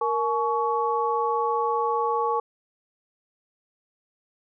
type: tone cluster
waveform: sine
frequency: 466.1 / 855 / 1120 Hz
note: A#4 / A5 / C#6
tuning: 0 / -50 / +18 cents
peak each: -26 dBFS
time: 0.01-2.4 s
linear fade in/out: 5 ms
effects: none